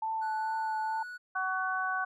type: tone with vibrato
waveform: sine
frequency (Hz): 880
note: A5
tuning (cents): 0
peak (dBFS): -30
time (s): 0.02-1.03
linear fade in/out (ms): 5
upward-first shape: triangle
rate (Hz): 2.3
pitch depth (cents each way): 19
type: tone with pitch glide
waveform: triangle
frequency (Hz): 1480 to 1470.6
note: F#6 to F#6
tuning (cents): 0 to -11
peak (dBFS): -38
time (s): 0.21-1.18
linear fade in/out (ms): 20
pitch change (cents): -11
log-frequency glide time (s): 0.39-0.83
type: harmonic tone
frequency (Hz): 375.1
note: F#4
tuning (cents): +24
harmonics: 2 / 3 / 4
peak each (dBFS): -35 / -34 / -32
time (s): 1.35-2.05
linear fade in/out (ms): 10
effects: none